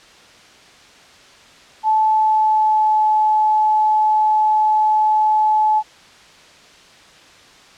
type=tone with pitch glide; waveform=sine; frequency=869 to 859.5 Hz; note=A5 to A5; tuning=-22 to -41 cents; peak=-12 dBFS; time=1.83-5.83 s; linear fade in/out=50 ms; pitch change=-19 cents; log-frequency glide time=2.03-3.05 s; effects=white hiss -45 dBFS RMS until 7.77 s + low-pass 5000 Hz 12 dB/octave

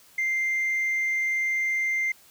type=tone; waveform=sine; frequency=2093 Hz; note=C7; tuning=in tune; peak=-21 dBFS; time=0.18-2.12 s; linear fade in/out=5 ms; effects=tanh soft clip ceiling -21 dBFS + white hiss -55 dBFS RMS until 2.3 s

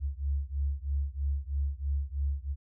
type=beating tone pair; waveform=sine; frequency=68.8 / 71.9 Hz; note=C#2 / D2; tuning=-12 / -36 cents; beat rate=3.1 Hz; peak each=-31 / -32 dBFS; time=0-2.56 s; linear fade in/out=50 ms; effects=none

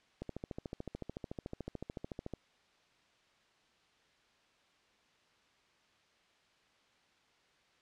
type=click train; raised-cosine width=2 ms; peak=-27 dBFS; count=30; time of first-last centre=0.22-2.337 s; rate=13.7 Hz; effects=white hiss -69 dBFS RMS until 7.81 s + low-pass 4000 Hz 12 dB/octave

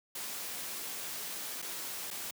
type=noise with dropouts; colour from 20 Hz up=white; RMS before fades=-40 dBFS; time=0.15-2.31 s; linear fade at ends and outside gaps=5 ms; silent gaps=1.619-1.623 / 2.105-2.11 s; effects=high-pass 150 Hz 12 dB/octave

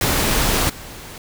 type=noise with level steps; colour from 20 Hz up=pink; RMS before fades=-18 / -36 dBFS; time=0.01-1.18 s; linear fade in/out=2 ms; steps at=0.69 s; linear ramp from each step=10 ms; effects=none

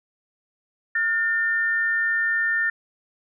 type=tone pair together; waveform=sine; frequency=1423.7 / 1800 Hz; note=F6 / A6; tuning=+33 / +39 cents; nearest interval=major third; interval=406 cents; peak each=-28 / -20 dBFS; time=0.95-2.7 s; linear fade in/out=5 ms; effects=none

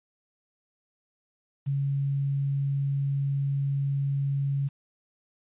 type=tone with quantisation; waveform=sine; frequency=139.1 Hz; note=C#3; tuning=6 cents sharp; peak=-24 dBFS; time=1.66-4.69 s; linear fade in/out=20 ms; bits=9; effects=resampled to 8000 Hz

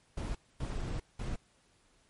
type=noise bursts at uneven times; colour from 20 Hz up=brown; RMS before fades=-36 dBFS; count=3; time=0.17-0.35 / 0.6-1 / 1.19-1.36 s; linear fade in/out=5 ms; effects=pink hiss -68 dBFS RMS until 2.09 s + MP3 48 kbps

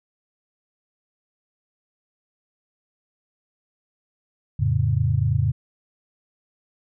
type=chord; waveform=sine; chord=F augmented; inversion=none; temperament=equal with one note detuned; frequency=86.5 / 110 / 138.59 Hz; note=F2 / A2 / C#3; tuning=-16 / 0 / 0 cents; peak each=-24 / -21 / -22 dBFS; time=4.59-5.52 s; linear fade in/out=10 ms; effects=none

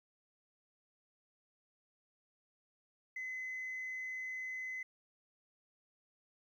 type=tone; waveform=sine; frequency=2034 Hz; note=C7; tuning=50 cents flat; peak=-38 dBFS; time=3.16-4.83 s; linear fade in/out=5 ms; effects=tanh soft clip ceiling -36 dBFS + 12-bit

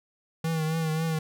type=tone with vibrato; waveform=square; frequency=160 Hz; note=D#3; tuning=49 cents sharp; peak=-26 dBFS; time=0.44-1.19 s; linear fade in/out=5 ms; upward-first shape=triangle; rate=3.7 Hz; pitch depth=51 cents each way; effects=none

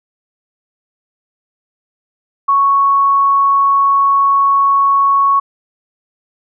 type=tone; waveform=sine; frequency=1108.7 Hz; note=C#6; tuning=in tune; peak=-8 dBFS; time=2.48-5.4 s; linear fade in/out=10 ms; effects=none

